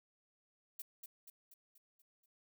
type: noise with echo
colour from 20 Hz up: violet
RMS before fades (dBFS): -45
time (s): 0.79-0.82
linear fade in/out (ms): 5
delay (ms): 240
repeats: 6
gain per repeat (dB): -5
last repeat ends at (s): 2.26
effects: none